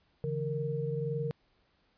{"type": "tone cluster", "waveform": "sine", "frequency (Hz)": [141.4, 163, 463.7], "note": ["C#3", "E3", "A#4"], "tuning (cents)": [35, -19, -9], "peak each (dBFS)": [-34, -38, -34], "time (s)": [0.24, 1.31], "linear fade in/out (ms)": 0, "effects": ["pink hiss -71 dBFS RMS until 1.97 s", "resampled to 11025 Hz"]}